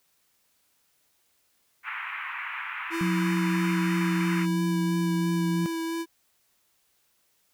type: band-pass noise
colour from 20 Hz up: white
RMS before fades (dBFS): -35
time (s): 1.83-4.47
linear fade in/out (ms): 50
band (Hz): 960 to 2500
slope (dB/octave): 48
type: tone with vibrato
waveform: square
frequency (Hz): 330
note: E4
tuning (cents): +2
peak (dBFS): -29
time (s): 2.9-6.06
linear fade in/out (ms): 50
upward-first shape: sine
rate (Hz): 3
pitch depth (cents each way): 12
type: tone with pitch glide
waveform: sine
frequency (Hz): 179.6 to 173.58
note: F3 to F3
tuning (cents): +49 to -10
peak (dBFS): -24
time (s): 3.01-5.66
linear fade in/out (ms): 0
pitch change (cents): -59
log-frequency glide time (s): 3.54-5.41
effects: white hiss -69 dBFS RMS until 7.53 s